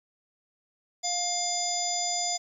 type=harmonic tone with a mistuned harmonic; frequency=704 Hz; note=F5; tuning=14 cents sharp; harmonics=1 / 3 / 5 / 7 / 9 / 10; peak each=-32 / -41 / -38 / -32 / -37 / -31 dBFS; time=1.03-2.38 s; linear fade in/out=20 ms; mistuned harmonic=9; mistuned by=-54 cents; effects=10-bit